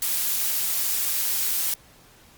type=noise with amplitude modulation; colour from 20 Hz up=blue; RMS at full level=-23 dBFS; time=0.02-1.74 s; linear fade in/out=2 ms; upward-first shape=sine; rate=187 Hz; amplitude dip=30%; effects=pink hiss -53 dBFS RMS until 2.37 s + Opus 48 kbps